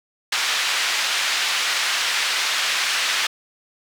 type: band-pass noise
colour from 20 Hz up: pink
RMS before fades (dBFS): -22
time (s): 0.32-3.27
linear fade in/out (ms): 5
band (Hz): 1700 to 5200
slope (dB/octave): 12
effects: none